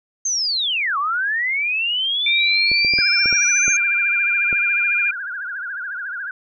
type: linear two-way sweep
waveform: sine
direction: down then up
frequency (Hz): 6440 to 1090 to 6440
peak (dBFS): -18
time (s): 0.25-3.77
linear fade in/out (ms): 5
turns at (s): 0.98
type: tone with pitch glide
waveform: sine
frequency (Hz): 2349 to 2404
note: D7 to D7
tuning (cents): 0 to +40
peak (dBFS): -16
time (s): 2.26-5.11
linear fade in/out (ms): 5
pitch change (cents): +40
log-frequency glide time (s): 2.51-4.93
type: clicks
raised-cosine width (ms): 2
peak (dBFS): -17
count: 8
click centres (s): 2.716 / 2.848 / 2.937 / 2.988 / 3.258 / 3.327 / 3.68 / 4.528
type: tone with vibrato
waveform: sine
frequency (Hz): 1519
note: F#6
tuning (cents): +45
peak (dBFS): -25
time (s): 2.98-6.31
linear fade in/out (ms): 2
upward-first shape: triangle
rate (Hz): 14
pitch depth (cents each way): 170
effects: none